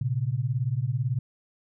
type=beating tone pair; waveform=sine; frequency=116.3 / 134.3 Hz; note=A#2 / C3; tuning=-4 / +46 cents; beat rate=18 Hz; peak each=-27 dBFS; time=0.01-1.19 s; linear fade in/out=5 ms; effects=none